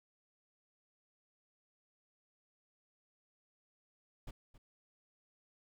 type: noise with echo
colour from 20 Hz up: brown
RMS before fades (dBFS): -45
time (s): 4.27-4.31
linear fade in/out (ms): 5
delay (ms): 270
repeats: 1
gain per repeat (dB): -14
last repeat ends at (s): 4.58
effects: none